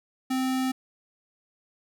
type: tone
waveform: square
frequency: 260 Hz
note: C4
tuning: 11 cents flat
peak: -25 dBFS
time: 0.3-0.72 s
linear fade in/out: 10 ms
effects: none